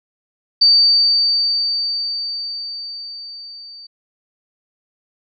sine tone with level ramp, 4609 Hz, D8, 33 cents flat, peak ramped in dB -7 to -35 dBFS, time 0.61-3.87 s, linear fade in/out 10 ms, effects none

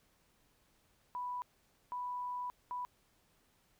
sine tone bursts at uneven times, 987.8 Hz, B5, in tune, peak -37 dBFS, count 3, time 1.15-1.42 / 1.92-2.5 / 2.71-2.85 s, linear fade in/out 0 ms, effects pink hiss -72 dBFS RMS until 3.79 s

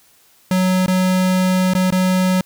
square tone with dropouts, 185 Hz, F#3, in tune, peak -14 dBFS, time 0.51-2.41 s, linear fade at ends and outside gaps 2 ms, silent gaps 0.862-0.88 / 1.736-1.75 / 1.905-1.923 s, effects white hiss -53 dBFS RMS until 2.45 s

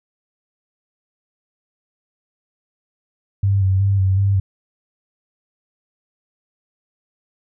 sine tone with vibrato, 97 Hz, G2, 18 cents flat, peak -13 dBFS, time 3.43-4.4 s, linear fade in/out 5 ms, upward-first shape square, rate 2.7 Hz, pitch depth 33 cents each way, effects none

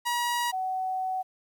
sawtooth / sine tone pair in turn, 959 / 750.7 Hz, A#5 / F#5, +49 / +25 cents, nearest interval major third, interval 424 cents, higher first, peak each -22 / -27 dBFS, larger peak first, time 0.05-0.52 / 0.52-1.23 s, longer second, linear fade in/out 20 ms, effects 10-bit

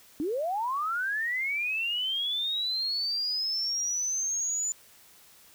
sine linear sweep, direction up, 277.2 to 7050 Hz, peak -27 dBFS, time 0.2-4.72 s, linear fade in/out 0 ms, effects white hiss -56 dBFS RMS until 5.54 s

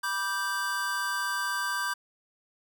square chord, G major, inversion first, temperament just, 980 / 1176 / 1568 Hz, B5 / D6 / G6, -14 / +2 / 0 cents, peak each -36 / -35 / -31 dBFS, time 0.03-1.94 s, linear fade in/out 10 ms, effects none

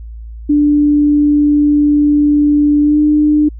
sine tone with pitch glide, 293.7 to 300 Hz, D4 to D4, 0 to +37 cents, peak -7 dBFS, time 0.49-3.49 s, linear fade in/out 10 ms, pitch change +37 cents, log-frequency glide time 2.82-2.98 s, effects added 56 Hz sine -26 dBFS peak until 3.59 s

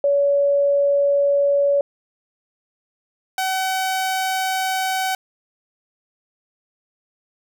sine / sawtooth tone pair in turn, 566 / 757.2 Hz, C#5 / F#5, +36 / +40 cents, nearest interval perfect fourth, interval 504 cents, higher second, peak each -14 / -16 dBFS, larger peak first, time 0.04-1.81 / 3.38-5.15 s, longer neither, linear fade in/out 2 ms, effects none

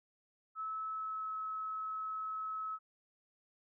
sine tone with pitch glide, 1300 to 1291 Hz, E6 to E6, -24 to -37 cents, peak -37 dBFS, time 0.55-2.79 s, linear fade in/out 50 ms, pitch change -13 cents, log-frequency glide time 0.91-1.34 s, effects none

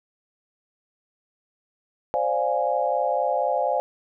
sine chord, D half-diminished seventh, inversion third, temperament equal, 523.3 / 587.3 / 698.5 / 830.6 Hz, C5 / D5 / F5 / Ab5, 0 / 0 / 0 / 0 cents, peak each -26 dBFS, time 2.14-3.8 s, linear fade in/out 0 ms, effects none

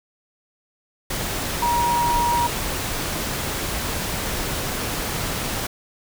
sine tone in noise, 952 Hz, A#5, 36 cents sharp, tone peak -18 dBFS, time 1.62-2.47 s, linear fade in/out 5 ms, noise pink, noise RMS -26 dBFS, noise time 1.1-5.67 s, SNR +5 dB, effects none

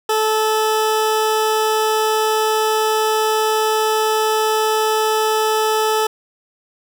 20% pulse tone, 435.2 Hz, A4, 19 cents flat, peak -10 dBFS, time 0.09-6.07 s, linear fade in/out 5 ms, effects none

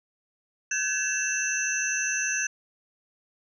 sine tone cluster, 1540 / 1692 / 2667 / 5900 / 6280 Hz, G6 / G#6 / E7 / F#8 / G8, -31 / +32 / +20 / -6 / +2 cents, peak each -31 dBFS, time 0.71-2.47 s, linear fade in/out 5 ms, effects tanh soft clip ceiling -14 dBFS

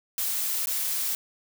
blue noise with dropouts, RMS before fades -28 dBFS, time 0.18-1.15 s, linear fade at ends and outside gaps 1 ms, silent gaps 0.658-0.671 s, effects none

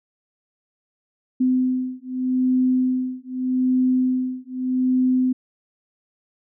sine beating tone pair, 255.1 / 255.92 Hz, C4 / C4, -44 / -38 cents, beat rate 0.82 Hz, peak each -21 dBFS, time 1.4-5.33 s, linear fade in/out 10 ms, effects none

